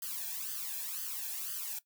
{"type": "noise with flanger", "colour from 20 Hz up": "blue", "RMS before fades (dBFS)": -39, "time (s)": [0.02, 1.79], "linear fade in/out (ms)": 5, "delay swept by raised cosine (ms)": [0.63, 1.22], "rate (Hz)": 2, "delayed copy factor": 1, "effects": ["noise-tail reverb RT60 0.1 s tail -17 dB re dry"]}